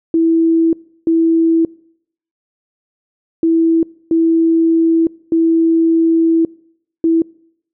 sine tone bursts at uneven times, 328.4 Hz, E4, 6 cents flat, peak -9 dBFS, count 6, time 0.14-0.73 / 1.07-1.65 / 3.43-3.83 / 4.11-5.07 / 5.32-6.45 / 7.04-7.22 s, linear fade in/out 2 ms, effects noise-tail reverb RT60 0.7 s tail -25 dB re dry

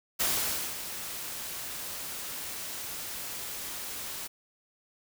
white noise with ADSR envelope, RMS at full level -27 dBFS, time 0.19-4.28 s, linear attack 18 ms, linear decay 540 ms, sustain -11 dB, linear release 18 ms, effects none

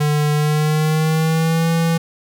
square tone with pitch glide, 149.2 to 165.55 Hz, D3 to E3, +28 to +8 cents, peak -15 dBFS, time 0-1.98 s, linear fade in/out 10 ms, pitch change +180 cents, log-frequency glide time 0.36-1.7 s, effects none

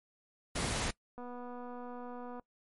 pink noise, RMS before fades -34 dBFS, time 0.55-0.91 s, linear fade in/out 10 ms
click train, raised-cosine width 1 ms, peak -33 dBFS, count 299, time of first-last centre 1.18-2.396 s, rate 245 Hz
effects noise-tail reverb RT60 0.1 s tail -22 dB re dry + MP3 48 kbps

